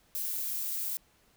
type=noise; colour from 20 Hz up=violet; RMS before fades=-34 dBFS; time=0.15-0.97 s; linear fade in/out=0 ms; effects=pink hiss -66 dBFS RMS until 1.36 s